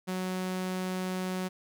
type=tone; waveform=sawtooth; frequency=185 Hz; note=F#3; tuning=in tune; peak=-27 dBFS; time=0.07-1.49 s; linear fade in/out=20 ms; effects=none